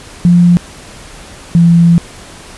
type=tone pair in turn; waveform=sine; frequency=174.61 / 169.64 Hz; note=F3 / E3; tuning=0 / +50 cents; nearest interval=unison; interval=50 cents; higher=first; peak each=-3 dBFS; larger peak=neither; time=0.25-0.57 / 1.55-1.98 s; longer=second; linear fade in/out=0 ms; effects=pink hiss -33 dBFS RMS until 2.57 s + resampled to 24000 Hz